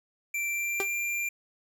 square tone with pitch glide, 2349 to 2379 Hz, D7 to D7, 0 to +22 cents, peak -29 dBFS, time 0.34-1.29 s, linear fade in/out 5 ms, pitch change +22 cents, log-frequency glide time 0.49-0.93 s
sawtooth tone with exponential decay, 391.9 Hz, G4, in tune, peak -21 dBFS, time 0.8-0.89 s, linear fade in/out 1 ms, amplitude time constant 19 ms
effects none

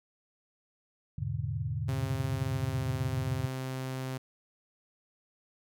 sine chord, E dominant seventh, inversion none, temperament equal with one note detuned, 82.41 / 104.91 / 123.47 / 146.83 Hz, E2 / G#2 / B2 / D3, 0 / +18 / 0 / 0 cents, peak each -39 / -35 / -36 / -36 dBFS, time 1.18-3.46 s, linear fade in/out 5 ms
sawtooth tone with pitch glide, 133.4 to 130.73 Hz, C3 to C3, +34 to -1 cents, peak -30 dBFS, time 1.88-4.18 s, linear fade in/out 10 ms, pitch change -35 cents, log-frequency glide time 2.33-2.94 s
effects none

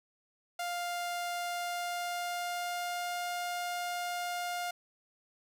sawtooth tone with pitch glide, 701 to 706.7 Hz, F5 to F5, +6 to +20 cents, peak -30 dBFS, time 0.59-4.71 s, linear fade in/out 5 ms, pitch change +14 cents, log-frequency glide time 1.4-3.24 s, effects none

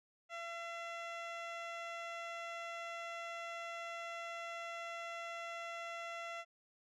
15% pulse tone with low-pass filter, 677 Hz, E5, 46 cents sharp, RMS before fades -45 dBFS, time 0.29-6.45 s, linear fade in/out 50 ms, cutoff 4300 Hz, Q 0.83, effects none

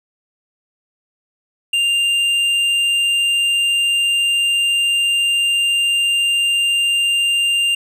sine tone with hard clipping, 2794 Hz, F7, in tune, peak -15 dBFS, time 1.73-7.75 s, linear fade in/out 5 ms, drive 6 dB, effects none

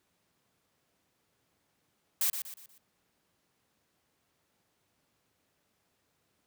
blue noise with echo, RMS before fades -28 dBFS, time 2.21-2.3 s, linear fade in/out 2 ms, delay 120 ms, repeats 4, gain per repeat -8 dB, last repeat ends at 2.78 s, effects pink hiss -75 dBFS RMS until 6.46 s + high-pass 100 Hz 12 dB/octave

